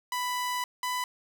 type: tone pair in turn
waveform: sawtooth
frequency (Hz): 992 / 997.3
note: B5 / B5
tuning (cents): +7 / +17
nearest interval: unison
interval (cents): 10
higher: second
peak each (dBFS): -25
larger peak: neither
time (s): 0.12-0.64 / 0.83-1.04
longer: first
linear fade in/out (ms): 2
effects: none